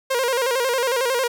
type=tone with vibrato; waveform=sawtooth; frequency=503 Hz; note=B4; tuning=32 cents sharp; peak=-15 dBFS; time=0.1-1.28 s; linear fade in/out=10 ms; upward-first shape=square; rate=11 Hz; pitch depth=93 cents each way; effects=none